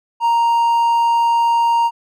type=tone; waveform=triangle; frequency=932.3 Hz; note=A#5; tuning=in tune; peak=-10 dBFS; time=0.2-1.91 s; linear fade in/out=50 ms; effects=none